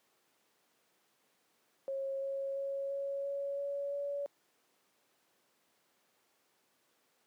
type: tone with pitch steps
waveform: sine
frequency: 543 / 547.1 / 551.2 / 555.4 / 559.6 / 563.8 / 568 Hz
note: C#5 / C#5 / C#5 / C#5 / C#5 / C#5 / C#5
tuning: -36 / -23 / -10 / +3 / +16 / +29 / +42 cents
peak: -34 dBFS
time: 1.88-4.26 s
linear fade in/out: 0 ms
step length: 340 ms
effects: pink hiss -73 dBFS RMS until 7.26 s + high-pass 300 Hz 12 dB/octave